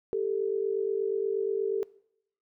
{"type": "tone pair together", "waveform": "sine", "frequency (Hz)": [395.1, 443.5], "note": ["G4", "A4"], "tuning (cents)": [14, 14], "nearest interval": "major second", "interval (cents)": 200, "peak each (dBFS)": [-29, -29], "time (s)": [0.13, 1.83], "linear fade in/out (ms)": 0, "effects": ["noise-tail reverb RT60 0.7 s tail -22 dB re dry"]}